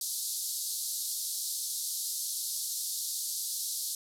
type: band-pass noise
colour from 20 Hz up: white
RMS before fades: -35 dBFS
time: 0.01-3.95 s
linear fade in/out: 2 ms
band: 3900 to 13000 Hz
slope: 48 dB/octave
effects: none